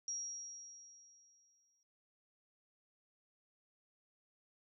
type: tone with exponential decay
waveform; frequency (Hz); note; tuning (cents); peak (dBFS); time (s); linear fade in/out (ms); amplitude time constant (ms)
sine; 5660; F8; +22; -37; 0.08-1.83; 1; 380
effects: none